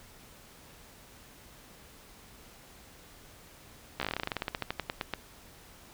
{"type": "slowing click train", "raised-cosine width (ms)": 0.3, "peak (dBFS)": -15, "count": 23, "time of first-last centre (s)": [4, 5.137], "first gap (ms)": 14, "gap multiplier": 1.11, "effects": ["pink hiss -54 dBFS RMS until 5.93 s"]}